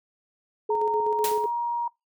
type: tone with tremolo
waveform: sine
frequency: 425.6 Hz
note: G#4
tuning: 42 cents sharp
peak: -23 dBFS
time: 0.69-1.46 s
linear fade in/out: 5 ms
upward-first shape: square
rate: 8 Hz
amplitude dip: 45%
type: tone with pitch glide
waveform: sine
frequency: 923 to 946.2 Hz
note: A#5 to A#5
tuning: -17 to +26 cents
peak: -24 dBFS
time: 0.7-1.88 s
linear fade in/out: 5 ms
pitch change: +43 cents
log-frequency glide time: 0.89-1.51 s
type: noise with exponential decay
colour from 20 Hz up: white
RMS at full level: -27 dBFS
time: 1.24-1.51 s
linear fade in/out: 2 ms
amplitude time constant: 57 ms
effects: noise-tail reverb RT60 0.2 s tail -24 dB re dry